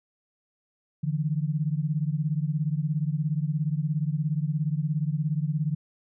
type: beating tone pair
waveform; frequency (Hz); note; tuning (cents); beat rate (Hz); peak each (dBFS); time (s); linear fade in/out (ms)
sine; 146.83 / 163.83; D3 / E3; 0 / -10; 17; -26 / -28; 1.03-5.75; 10
effects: none